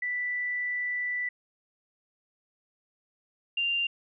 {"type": "tone pair in turn", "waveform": "sine", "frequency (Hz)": [1975, 2787], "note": ["B6", "F7"], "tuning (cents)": [0, -4], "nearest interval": "tritone", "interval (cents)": 596, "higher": "second", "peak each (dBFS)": [-28, -25], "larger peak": "second", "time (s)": [[0.02, 1.29], [3.57, 3.87]], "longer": "first", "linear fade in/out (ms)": 5, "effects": []}